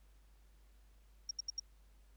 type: tone bursts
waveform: sine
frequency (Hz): 5588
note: F8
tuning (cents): 0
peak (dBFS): -35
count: 4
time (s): 1.29-1.598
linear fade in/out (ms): 5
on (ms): 20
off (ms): 76
effects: added 50 Hz sine -61 dBFS peak until 2.16 s + pink hiss -74 dBFS RMS until 2.16 s